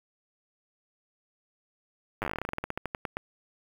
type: slowing click train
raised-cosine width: 0.5 ms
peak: -16 dBFS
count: 23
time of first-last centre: 2.22-3.169 s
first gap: 9 ms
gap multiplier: 1.13
effects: 7-bit